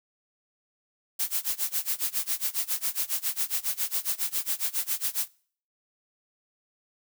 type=noise with tremolo; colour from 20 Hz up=blue; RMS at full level=-26 dBFS; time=1.19-5.28 s; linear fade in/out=10 ms; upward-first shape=sine; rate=7.3 Hz; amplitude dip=95%; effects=noise-tail reverb RT60 0.5 s tail -24 dB re dry